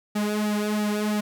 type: tone with flanger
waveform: sawtooth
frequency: 210 Hz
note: G#3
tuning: 19 cents sharp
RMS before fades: -25 dBFS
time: 0.15-1.21 s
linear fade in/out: 10 ms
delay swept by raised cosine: 1.9 to 3.8 ms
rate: 3 Hz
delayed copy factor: -0.8
effects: none